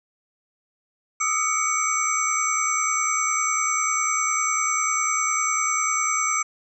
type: tone cluster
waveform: sine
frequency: 1227 / 1297 / 2248 / 6050 / 7550 Hz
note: D#6 / E6 / C#7 / F#8 / A#8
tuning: -25 / -28 / +24 / +38 / +21 cents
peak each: -27 dBFS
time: 1.2-6.43 s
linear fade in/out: 10 ms
effects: none